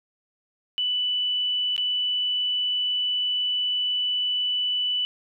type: tone with dropouts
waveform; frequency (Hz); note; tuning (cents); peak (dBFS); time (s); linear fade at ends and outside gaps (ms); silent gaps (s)
sine; 2978; F#7; +11; -22; 0.78-5.05; 0; 1.764-1.779
effects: none